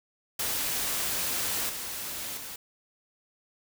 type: noise with level steps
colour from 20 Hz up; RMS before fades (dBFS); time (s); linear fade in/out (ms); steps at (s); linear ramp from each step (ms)
white; -30 / -36 / -40; 0.39-2.56; 5; 1.69 / 2.37; 5
effects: none